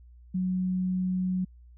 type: tone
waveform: sine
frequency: 184.3 Hz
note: F#3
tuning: 7 cents flat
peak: -25 dBFS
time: 0.34-1.45 s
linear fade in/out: 10 ms
effects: added 60 Hz sine -49 dBFS peak until 1.77 s